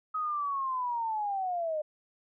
sine linear sweep, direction down, 1271 to 598 Hz, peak -29 dBFS, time 0.14-1.82 s, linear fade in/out 10 ms, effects none

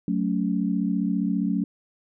sine chord, F# minor, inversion none, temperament equal with one note detuned, 185 / 220 / 279.8 Hz, F#3 / A3 / C#4, 0 / 0 / +16 cents, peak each -25 / -26 / -27 dBFS, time 0.08-1.64 s, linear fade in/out 2 ms, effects none

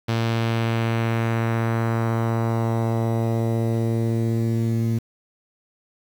sawtooth tone with low-pass filter sweep, 114.5 Hz, A#2, 31 cents flat, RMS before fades -22 dBFS, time 0.08-4.99 s, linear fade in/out 10 ms, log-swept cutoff 4300 to 250 Hz, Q 1.3, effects 7-bit

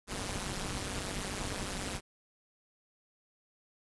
pink noise with amplitude modulation, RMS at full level -33 dBFS, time 0.07-2.01 s, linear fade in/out 50 ms, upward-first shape sine, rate 194 Hz, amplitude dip 100%, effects resampled to 24000 Hz

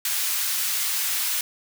white high-pass noise, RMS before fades -25 dBFS, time 0.05-1.41 s, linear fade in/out 2 ms, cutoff 1400 Hz, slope 12 dB/octave, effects none

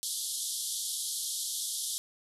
white band-pass noise, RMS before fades -35 dBFS, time 0.03-1.98 s, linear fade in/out 0 ms, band 3200 to 12000 Hz, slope 96 dB/octave, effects none

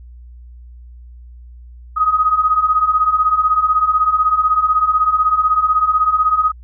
sine beating tone pair, 1244.5 / 1260.5 Hz, D#6 / D#6, 0 / +22 cents, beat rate 16 Hz, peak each -17 / -13 dBFS, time 1.96-6.52 s, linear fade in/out 20 ms, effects added 60 Hz sine -35 dBFS peak until 6.63 s

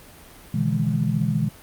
sine chord, E dominant seventh, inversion second, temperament equal with one note detuned, 123.47 / 150.26 / 164.81 / 207.7 Hz, B2 / D3 / E3 / G#3, 0 / +40 / 0 / 0 cents, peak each -25 dBFS, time 0.54-1.49 s, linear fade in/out 5 ms, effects pink hiss -46 dBFS RMS until 1.62 s + Opus 32 kbps

